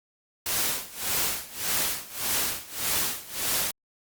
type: noise with tremolo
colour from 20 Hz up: white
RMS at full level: -25 dBFS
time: 0.46-3.71 s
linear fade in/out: 2 ms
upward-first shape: sine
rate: 1.7 Hz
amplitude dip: 90%
effects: Opus 48 kbps